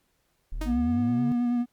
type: linear sweep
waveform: triangle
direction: up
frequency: 30.66 to 147.9 Hz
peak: -27 dBFS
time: 0.52-1.32 s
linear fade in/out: 0 ms
type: tone with exponential decay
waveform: sawtooth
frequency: 311.1 Hz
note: D#4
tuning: in tune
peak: -26 dBFS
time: 0.61-0.83 s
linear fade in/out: 5 ms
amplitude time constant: 46 ms
type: tone with vibrato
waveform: triangle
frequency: 241.6 Hz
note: B3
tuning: 38 cents flat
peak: -20 dBFS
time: 0.65-1.66 s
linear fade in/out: 50 ms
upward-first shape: sine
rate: 9.3 Hz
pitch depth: 20 cents each way
effects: pink hiss -71 dBFS RMS until 1.72 s + MP3 96 kbps